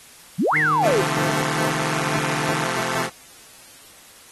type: exponential two-way sweep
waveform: sine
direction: up then down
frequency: 146.83 to 2182 to 350.1 Hz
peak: -16 dBFS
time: 0.38-1.02 s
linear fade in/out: 20 ms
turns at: 0.57 s
type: tone with vibrato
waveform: 25% pulse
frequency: 151.6 Hz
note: D#3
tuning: 45 cents flat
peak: -23 dBFS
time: 0.52-2.68 s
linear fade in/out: 50 ms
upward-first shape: square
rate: 1 Hz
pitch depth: 20 cents each way
type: chord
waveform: 5% pulse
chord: F major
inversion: second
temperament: equal with one note detuned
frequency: 130.81 / 172.81 / 220 Hz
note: C3 / F3 / A3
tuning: 0 / -18 / 0 cents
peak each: -16 dBFS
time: 0.81-3.1 s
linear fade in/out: 50 ms
effects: white hiss -46 dBFS RMS until 4.31 s + AAC 32 kbps